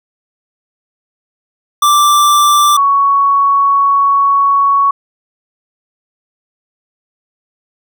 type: tone pair in turn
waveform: square / sine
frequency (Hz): 1174.7 / 1115.4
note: D6 / C#6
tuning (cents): 0 / +10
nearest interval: minor second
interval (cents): 90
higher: first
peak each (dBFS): -7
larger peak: neither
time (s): 1.82-2.77 / 2.77-4.91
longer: second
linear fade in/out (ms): 5
effects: none